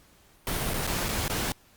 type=noise with dropouts; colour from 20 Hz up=pink; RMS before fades=-29 dBFS; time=0.47-1.52 s; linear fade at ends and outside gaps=1 ms; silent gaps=0.736-0.741 / 0.868-0.874 / 1.085-1.089 / 1.281-1.298 s; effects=pink hiss -59 dBFS RMS until 1.76 s + Opus 48 kbps